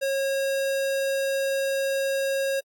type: tone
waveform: square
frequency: 544 Hz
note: C#5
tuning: 33 cents flat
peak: -24 dBFS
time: 0.01-2.61 s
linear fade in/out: 20 ms
effects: AAC 64 kbps